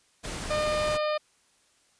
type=noise; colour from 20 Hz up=pink; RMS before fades=-35 dBFS; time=0.23-0.98 s; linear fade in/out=20 ms
type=harmonic tone; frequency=607 Hz; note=D#5; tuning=43 cents flat; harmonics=1 / 2 / 3 / 4 / 5 / 6 / 7 / 8; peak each=-26 / -32 / -40 / -39 / -44 / -43 / -45 / -44 dBFS; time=0.5-1.18 s; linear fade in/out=10 ms
effects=white hiss -65 dBFS RMS until 1.99 s + resampled to 22050 Hz